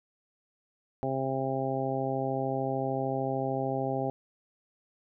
harmonic tone, 133.4 Hz, C3, 34 cents sharp, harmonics 1 / 2 / 3 / 4 / 5 / 6, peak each -35 / -35 / -35 / -35 / -35 / -35 dBFS, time 1.03-4.1 s, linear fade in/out 0 ms, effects none

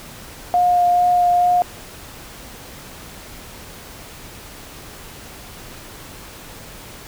sine tone with vibrato, 711 Hz, F5, 31 cents sharp, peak -12 dBFS, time 0.54-1.62 s, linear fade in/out 0 ms, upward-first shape sine, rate 2.3 Hz, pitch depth 10 cents each way, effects pink hiss -38 dBFS RMS until 7.07 s

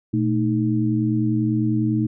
sine tone cluster, 119.8 / 222 / 312 Hz, A#2 / A3 / D#4, +48 / +16 / +5 cents, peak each -22 dBFS, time 0.13-2.07 s, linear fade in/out 10 ms, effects none

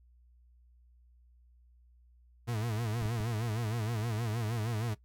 40% pulse tone with vibrato, 112.3 Hz, A2, 36 cents sharp, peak -31 dBFS, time 2.47-4.95 s, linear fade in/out 20 ms, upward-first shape sine, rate 6.4 Hz, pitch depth 120 cents each way
clicks, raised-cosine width 5 ms, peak -28 dBFS, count 3, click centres 3.023 / 3.056 / 3.204 s
effects noise-tail reverb RT60 0.1 s tail -17 dB re dry + added 60 Hz sine -59 dBFS peak until 5.04 s

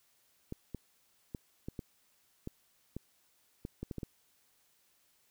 clicks, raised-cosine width 3 ms, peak -26 dBFS, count 12, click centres 0.524 / 0.747 / 1.348 / 1.685 / 1.792 / 2.474 / 2.966 / 3.651 / 3.83 / 3.912 / 3.983 / 4.032 s, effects white hiss -71 dBFS RMS until 5.3 s

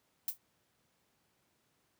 violet noise with exponential decay, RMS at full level -30 dBFS, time 0.28-0.38 s, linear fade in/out 2 ms, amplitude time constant 20 ms, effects pink hiss -75 dBFS RMS until 1.99 s + high-pass 100 Hz 12 dB/octave

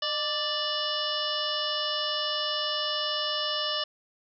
harmonic tone with a mistuned harmonic, 587.3 Hz, D5, in tune, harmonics 1 / 2 / 3 / 5 / 6 / 7 / 8 / 9, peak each -35 / -35 / -38 / -31 / -36 / -40 / -39 / -35 dBFS, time 0.02-3.84 s, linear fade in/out 5 ms, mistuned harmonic 1, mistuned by +57 cents, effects none

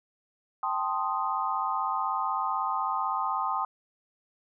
sine chord, A half-diminished seventh, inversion third, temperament equal, 784 / 880 / 1046.5 / 1244.5 Hz, G5 / A5 / C6 / Eb6, 0 / 0 / 0 / 0 cents, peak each -33 / -33 / -31 / -31 dBFS, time 0.63-3.65 s, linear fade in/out 2 ms, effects none

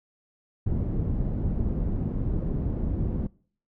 pink low-pass noise, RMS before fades -27 dBFS, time 0.66-3.27 s, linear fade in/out 5 ms, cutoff 250 Hz, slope 12 dB/octave, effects noise-tail reverb RT60 0.5 s tail -23 dB re dry

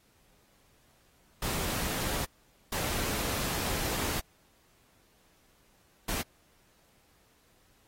pink noise bursts at uneven times, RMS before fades -33 dBFS, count 3, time 1.42-2.25 / 2.72-4.2 / 6.08-6.22 s, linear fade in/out 5 ms, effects pink hiss -66 dBFS RMS until 7.87 s + AAC 48 kbps

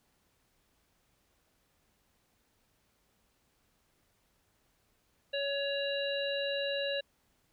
harmonic tone, 560 Hz, C#5, 18 cents sharp, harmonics 1 / 3 / 5 / 7, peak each -33 / -40 / -38 / -39 dBFS, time 5.33-7.01 s, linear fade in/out 10 ms, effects pink hiss -73 dBFS RMS until 7.52 s

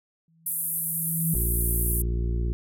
sine tone with exponential growth, 163.4 Hz, E3, 15 cents flat, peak -21 dBFS, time 0.28-1.34 s, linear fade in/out 2 ms, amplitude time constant 230 ms
pink band-pass noise, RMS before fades -29 dBFS, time 0.46-2.02 s, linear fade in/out 5 ms, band 10000 to 14000 Hz, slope 48 dB/octave
harmonic tone, 58.27 Hz, A#1, in tune, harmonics 1 / 2 / 3 / 4 / 5 / 6 / 7, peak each -24 / -32 / -37 / -43 / -47 / -38 / -44 dBFS, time 1.35-2.53 s, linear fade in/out 0 ms
effects none

